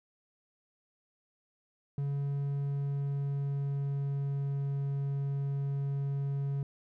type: tone with pitch glide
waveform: triangle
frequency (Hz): 140.8 to 139.42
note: C#3 to C#3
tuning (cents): +27 to +10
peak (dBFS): -28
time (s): 1.98-6.63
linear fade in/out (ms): 2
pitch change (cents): -17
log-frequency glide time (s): 2.43-4.8
effects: none